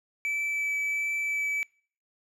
triangle tone with vibrato, 2308 Hz, D7, 31 cents flat, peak -25 dBFS, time 0.25-1.63 s, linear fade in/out 0 ms, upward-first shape triangle, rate 1.4 Hz, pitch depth 10 cents each way, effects noise-tail reverb RT60 0.5 s tail -26 dB re dry

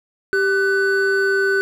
triangle tone pair together, 392 / 1499.8 Hz, G4 / F#6, 0 / +23 cents, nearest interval octave + major seventh, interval 2323 cents, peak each -16 dBFS, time 0.33-1.61 s, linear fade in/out 0 ms, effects none

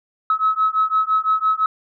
sine beating tone pair, 1285 / 1290.9 Hz, E6 / E6, -45 / -37 cents, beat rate 5.9 Hz, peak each -18 dBFS, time 0.3-1.66 s, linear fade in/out 2 ms, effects tanh soft clip ceiling -8 dBFS

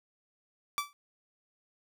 sawtooth tone with exponential decay, 1159 Hz, D6, 23 cents flat, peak -22 dBFS, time 0.78-0.93 s, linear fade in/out 0 ms, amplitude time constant 32 ms, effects none

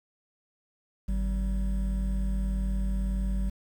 triangle tone pair together, 50.85 / 192 Hz, G#1 / G3, -36 / -36 cents, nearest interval octave + major seventh, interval 2300 cents, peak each -24 / -32 dBFS, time 1.08-3.5 s, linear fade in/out 10 ms, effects 9-bit

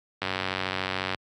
click train, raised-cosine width 0.3 ms, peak -11 dBFS, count 88, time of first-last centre 0.22-1.147 s, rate 93.9 Hz, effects high-pass 80 Hz 12 dB/octave + Opus 48 kbps

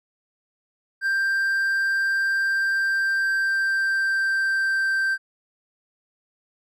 triangle tone with pitch glide, 1580 to 1565.5 Hz, G6 to G6, +13 to -3 cents, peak -18 dBFS, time 1.01-5.18 s, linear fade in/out 50 ms, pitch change -16 cents, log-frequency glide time 2.45-5 s, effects none

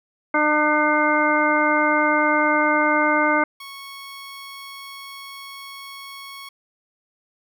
harmonic tone, 301.6 Hz, D4, 46 cents sharp, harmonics 1 / 2 / 3 / 4 / 5 / 7, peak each -23 / -23 / -23 / -23 / -23 / -23 dBFS, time 0.34-3.44 s, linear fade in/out 5 ms
15% pulse tone, 1104 Hz, C#6, 7 cents flat, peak -29 dBFS, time 3.6-6.49 s, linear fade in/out 5 ms
effects none

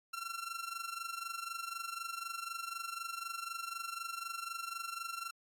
sawtooth tone with amplitude modulation, 1361 Hz, F6, 45 cents flat, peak -33 dBFS, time 0.13-5.31 s, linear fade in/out 10 ms, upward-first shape sine, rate 24 Hz, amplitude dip 75%, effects AAC 64 kbps

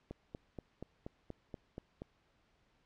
click train, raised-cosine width 2 ms, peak -30 dBFS, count 9, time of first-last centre 0.11-2.019 s, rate 4.19 Hz, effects pink hiss -73 dBFS RMS until 2.85 s + low-pass 4000 Hz 12 dB/octave

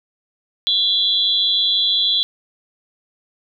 sine tone cluster, 3284 / 3478 / 3957 Hz, G#7 / A7 / B7, -20 / -21 / +3 cents, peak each -19 dBFS, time 0.67-2.23 s, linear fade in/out 0 ms, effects none

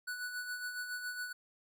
square tone with tremolo, 1480 Hz, F#6, in tune, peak -37 dBFS, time 0.07-1.33 s, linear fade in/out 10 ms, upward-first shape sine, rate 7.2 Hz, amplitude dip 50%, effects none

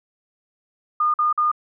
sine tone bursts, 1218 Hz, D#6, 37 cents flat, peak -16 dBFS, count 3, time 1-1.516 s, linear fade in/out 5 ms, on 140 ms, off 48 ms, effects none

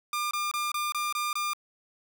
sawtooth tone bursts, 1200 Hz, D6, 37 cents sharp, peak -24 dBFS, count 7, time 0.13-1.534 s, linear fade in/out 2 ms, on 180 ms, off 24 ms, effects none

